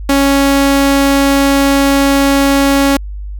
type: tone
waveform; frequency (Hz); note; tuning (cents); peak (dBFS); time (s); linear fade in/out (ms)
sawtooth; 277.2; C#4; 0; -4; 0.09-2.97; 5
effects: added 50 Hz sine -21 dBFS peak until 3.39 s